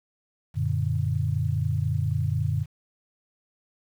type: chord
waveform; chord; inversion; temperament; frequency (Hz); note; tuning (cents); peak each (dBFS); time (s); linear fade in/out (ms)
sine; Gb augmented; none; equal; 92.5 / 116.54 / 146.83; Gb2 / Bb2 / D3; 0 / 0 / 0; -27; 0.54-2.66; 50
effects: 9-bit